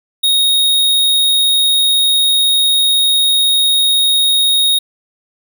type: tone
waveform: square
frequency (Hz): 3742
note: A#7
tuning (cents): +6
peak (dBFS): -10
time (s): 0.23-4.79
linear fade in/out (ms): 10
effects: none